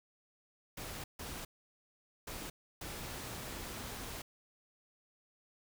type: noise bursts at uneven times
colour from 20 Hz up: pink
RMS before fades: -44 dBFS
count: 4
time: 0.77-1.04 / 1.19-1.45 / 2.27-2.5 / 2.81-4.22 s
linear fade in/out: 5 ms
effects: none